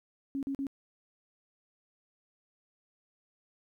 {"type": "tone bursts", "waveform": "sine", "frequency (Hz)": 274.4, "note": "C#4", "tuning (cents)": -17, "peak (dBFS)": -31, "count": 3, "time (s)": [0.35, 0.668], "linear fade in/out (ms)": 0, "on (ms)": 78, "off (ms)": 42, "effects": ["12-bit"]}